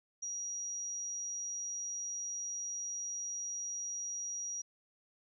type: tone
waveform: sine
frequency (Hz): 5750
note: F8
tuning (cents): +50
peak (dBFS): -37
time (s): 0.22-4.62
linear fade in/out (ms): 10
effects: none